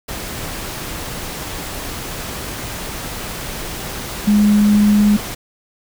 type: tone in noise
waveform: sine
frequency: 207.7 Hz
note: G#3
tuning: in tune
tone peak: -9 dBFS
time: 4.27-5.17 s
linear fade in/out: 10 ms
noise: pink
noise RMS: -27 dBFS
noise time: 0.08-5.35 s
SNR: +15 dB
effects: none